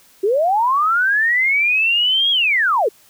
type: linear two-way sweep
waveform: sine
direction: up then down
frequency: 367.6 to 3323 to 367.6 Hz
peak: -13 dBFS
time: 0.23-2.89 s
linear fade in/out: 10 ms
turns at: 2.31 s
effects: white hiss -51 dBFS RMS until 3.09 s